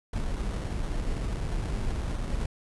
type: noise with sample-and-hold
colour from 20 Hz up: brown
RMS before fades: -30 dBFS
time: 0.13-2.46 s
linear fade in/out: 5 ms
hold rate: 2450 Hz
effects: resampled to 24000 Hz